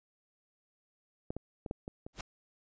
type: clicks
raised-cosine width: 2 ms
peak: -23 / -25 / -26 / -22 / -27 / -29 dBFS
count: 6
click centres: 1.305 / 1.366 / 1.662 / 1.711 / 1.879 / 2.065 s
type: noise with exponential growth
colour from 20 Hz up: pink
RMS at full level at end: -35 dBFS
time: 2.13-2.21 s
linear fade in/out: 5 ms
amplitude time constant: 16 ms
effects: resampled to 16000 Hz